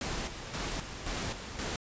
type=noise with tremolo; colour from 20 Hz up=pink; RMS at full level=-35 dBFS; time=0.01-1.76 s; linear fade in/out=2 ms; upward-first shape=square; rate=1.9 Hz; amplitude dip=55%; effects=resampled to 16000 Hz

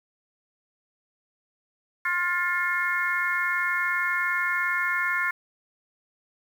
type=harmonic tone with a mistuned harmonic; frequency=352.8 Hz; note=F4; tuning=18 cents sharp; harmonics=3 / 4 / 5 / 6; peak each=-31 / -28 / -27 / -29 dBFS; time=2.05-5.31 s; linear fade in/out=5 ms; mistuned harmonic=6; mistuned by=+28 cents; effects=8-bit

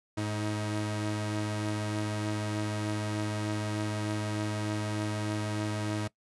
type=tone pair together; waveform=sawtooth; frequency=106.5 / 316.2 Hz; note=G#2 / D#4; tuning=+44 / +28 cents; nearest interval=octave + perfect fifth; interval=1884 cents; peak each=-28 / -31 dBFS; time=0.17-6.08 s; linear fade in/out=10 ms; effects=noise-tail reverb RT60 0.1 s tail -21 dB re dry + resampled to 24000 Hz

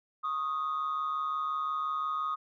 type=tone pair together; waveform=sine; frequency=1100 / 1245.7 Hz; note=C#6 / D#6; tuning=-14 / +2 cents; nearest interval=major second; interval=216 cents; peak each=-35 / -29 dBFS; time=0.23-2.36 s; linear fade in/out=20 ms; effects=tanh soft clip ceiling -26 dBFS

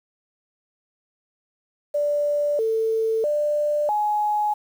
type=tone with pitch steps; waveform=sine; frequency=585 / 445.8 / 593 / 840 Hz; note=D5 / A4 / D5 / G#5; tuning=-7 / +23 / +17 / +19 cents; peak=-19 dBFS; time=1.94-4.54 s; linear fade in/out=10 ms; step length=650 ms; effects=8-bit

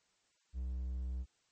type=tone with hard clipping; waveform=triangle; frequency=63.6 Hz; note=C2; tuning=48 cents flat; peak=-37 dBFS; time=0.53-1.26 s; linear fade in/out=50 ms; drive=6 dB; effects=white hiss -75 dBFS RMS until 1.51 s + MP3 32 kbps

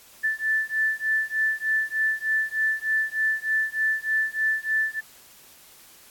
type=beating tone pair; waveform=sine; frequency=1757 / 1760.3 Hz; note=A6 / A6; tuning=-3 / 0 cents; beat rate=3.3 Hz; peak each=-25 dBFS; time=0.23-5.01 s; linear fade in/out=20 ms; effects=white hiss -51 dBFS RMS until 6.1 s + AAC 64 kbps

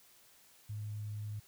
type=tone; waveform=sine; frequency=105.5 Hz; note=G#2; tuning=28 cents sharp; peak=-38 dBFS; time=0.69-1.4 s; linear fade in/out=10 ms; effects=white hiss -63 dBFS RMS until 1.47 s

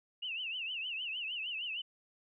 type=tone with vibrato; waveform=sine; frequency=2794 Hz; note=F7; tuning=in tune; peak=-36 dBFS; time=0.22-1.82 s; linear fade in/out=10 ms; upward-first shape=triangle; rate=6.5 Hz; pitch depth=180 cents each way; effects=none

